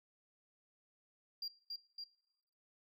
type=tone with echo; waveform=sine; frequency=4766 Hz; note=D8; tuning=25 cents sharp; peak=-37 dBFS; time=1.42-1.48 s; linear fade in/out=5 ms; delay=280 ms; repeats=2; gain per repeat=-3 dB; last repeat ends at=2.04 s; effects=noise-tail reverb RT60 1.0 s tail -21 dB re dry + tanh soft clip ceiling -38 dBFS